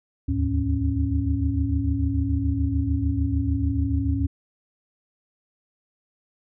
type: tone cluster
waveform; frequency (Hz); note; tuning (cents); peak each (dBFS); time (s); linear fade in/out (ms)
sine; 73.4 / 80.2 / 106.4 / 275; D2 / E2 / G#2 / C#4; 0 / -47 / +42 / -14; -26; 0.28-4.27; 10
effects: none